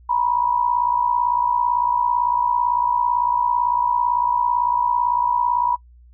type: tone with amplitude modulation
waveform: sine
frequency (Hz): 970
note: B5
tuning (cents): -31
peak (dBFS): -13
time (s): 0.09-5.76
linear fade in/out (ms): 10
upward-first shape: sine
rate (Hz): 57.9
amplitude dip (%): 75
effects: noise-tail reverb RT60 0.1 s tail -22 dB re dry + added 60 Hz sine -45 dBFS peak until 6.13 s